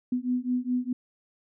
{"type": "beating tone pair", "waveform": "sine", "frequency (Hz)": [246.9, 251.7], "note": ["B3", "B3"], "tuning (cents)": [0, 33], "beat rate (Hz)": 4.8, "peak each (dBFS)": -28, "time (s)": [0.12, 0.93], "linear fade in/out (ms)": 5, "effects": []}